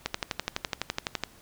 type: click train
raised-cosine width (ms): 0.2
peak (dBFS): -10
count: 15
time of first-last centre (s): 0.06-1.236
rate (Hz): 11.9
effects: pink hiss -55 dBFS RMS until 1.41 s